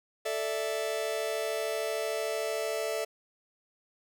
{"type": "chord", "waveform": "45% pulse", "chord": "A suspended fourth", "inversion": "none", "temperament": "just", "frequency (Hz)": [440, 586.7, 660], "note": ["A4", "D5", "E5"], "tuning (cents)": [0, -2, 2], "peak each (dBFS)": [-34, -36, -34], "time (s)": [0.25, 3.05], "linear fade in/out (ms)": 10, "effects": []}